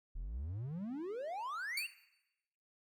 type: exponential sweep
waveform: triangle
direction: up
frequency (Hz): 36.32 to 2854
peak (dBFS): -37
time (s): 0.15-1.87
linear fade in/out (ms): 10
type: tone with exponential decay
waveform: sawtooth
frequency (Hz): 4514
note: C#8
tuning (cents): +31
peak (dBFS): -31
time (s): 1.77-1.95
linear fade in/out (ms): 5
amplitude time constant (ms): 37
effects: noise-tail reverb RT60 0.9 s tail -17 dB re dry